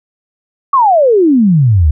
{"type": "exponential sweep", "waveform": "sine", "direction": "down", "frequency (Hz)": [1152, 69.3], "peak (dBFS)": -5, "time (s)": [0.73, 1.91], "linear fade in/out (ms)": 5, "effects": []}